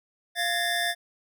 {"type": "tone cluster", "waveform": "square", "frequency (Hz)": [694, 1692, 1819, 3555], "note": ["F5", "G#6", "A#6", "A7"], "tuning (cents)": [-11, 32, -43, 17], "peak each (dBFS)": -31, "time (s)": [0.35, 0.95], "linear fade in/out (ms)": 50, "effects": []}